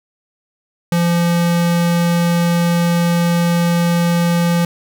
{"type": "tone", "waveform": "square", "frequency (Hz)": 171.6, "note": "F3", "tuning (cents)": -30, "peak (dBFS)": -13, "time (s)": [0.92, 4.65], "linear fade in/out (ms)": 2, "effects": []}